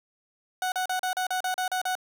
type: tone bursts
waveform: 30% pulse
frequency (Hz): 740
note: F#5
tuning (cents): 0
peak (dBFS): -23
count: 10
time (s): 0.62-1.953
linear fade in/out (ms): 2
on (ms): 100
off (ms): 37
effects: none